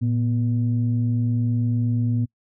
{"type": "tone pair together", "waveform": "sine", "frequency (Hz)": [114.9, 244], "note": ["A#2", "B3"], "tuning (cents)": [-25, -21], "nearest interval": "octave + minor second", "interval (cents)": 1304, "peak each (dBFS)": [-19, -24], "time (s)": [0.01, 2.26], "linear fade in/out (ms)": 20, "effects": ["noise-tail reverb RT60 0.1 s tail -26 dB re dry", "tanh soft clip ceiling -12 dBFS"]}